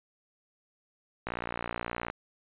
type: click train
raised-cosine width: 0.5 ms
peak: -18 dBFS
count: 50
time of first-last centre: 1.27-2.101 s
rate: 59 Hz
effects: resampled to 8000 Hz